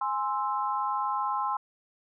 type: chord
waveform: sine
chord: Ab augmented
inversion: none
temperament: equal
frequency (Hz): 830.6 / 1046.5 / 1318.5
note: Ab5 / C6 / E6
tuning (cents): 0 / 0 / 0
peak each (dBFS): -31 / -29 / -34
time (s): 0.01-1.57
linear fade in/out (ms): 5
effects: none